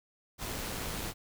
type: noise with amplitude modulation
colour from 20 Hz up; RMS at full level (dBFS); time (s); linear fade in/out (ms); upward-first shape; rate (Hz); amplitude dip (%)
pink; -36; 0.38-1.14; 50; sine; 111; 30
effects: none